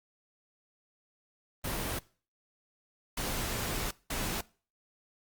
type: noise bursts at uneven times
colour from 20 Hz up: pink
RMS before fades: -34 dBFS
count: 3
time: 1.64-1.99 / 3.17-3.91 / 4.1-4.41 s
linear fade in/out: 5 ms
effects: noise-tail reverb RT60 0.4 s tail -22 dB re dry + Opus 32 kbps